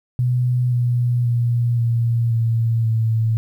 sine tone with pitch steps, 124.2 / 121.71 / 119.28 / 116.89 / 114.55 / 112.26 Hz, B2 / B2 / A#2 / A#2 / A#2 / A2, +10 / -25 / +40 / +5 / -30 / +35 cents, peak -15 dBFS, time 0.19-3.37 s, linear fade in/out 0 ms, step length 530 ms, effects 9-bit

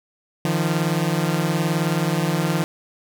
sawtooth beating tone pair, 153.7 / 172.7 Hz, D#3 / F3, -21 / -19 cents, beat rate 19 Hz, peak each -18 dBFS, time 0.45-2.64 s, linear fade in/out 0 ms, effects none

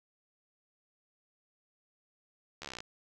slowing click train, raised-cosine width 0.2 ms, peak -24 dBFS, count 13, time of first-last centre 2.62-2.804 s, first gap 13 ms, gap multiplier 1.03, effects none

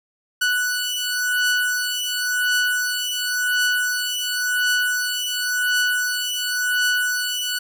sawtooth beating tone pair, 1480 / 1480.93 Hz, F#6 / F#6, 0 / +1 cents, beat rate 0.93 Hz, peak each -19 dBFS, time 0.41-7.59 s, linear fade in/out 10 ms, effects none

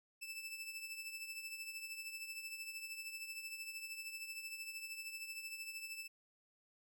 sawtooth tone with tremolo, 2637 Hz, E7, in tune, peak -39 dBFS, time 0.21-6.08 s, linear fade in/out 20 ms, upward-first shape triangle, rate 13 Hz, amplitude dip 65%, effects none

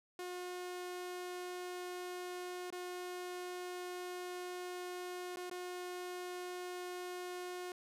sawtooth tone with dropouts, 359.8 Hz, F#4, 48 cents flat, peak -38 dBFS, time 0.19-7.72 s, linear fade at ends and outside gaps 2 ms, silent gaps 2.704-2.725 / 5.36-5.37 / 5.498-5.512 s, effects resampled to 32000 Hz

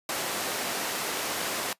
pink high-pass noise, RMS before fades -31 dBFS, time 0.09-1.73 s, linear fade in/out 2 ms, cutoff 340 Hz, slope 12 dB/octave, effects noise-tail reverb RT60 0.1 s tail -19 dB re dry + resampled to 32000 Hz

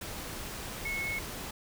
sine tone in noise, 2190 Hz, C#7, 22 cents flat, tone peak -32 dBFS, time 0.85-1.19 s, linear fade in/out 5 ms, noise pink, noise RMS -40 dBFS, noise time 0.01-1.51 s, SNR +5 dB, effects none

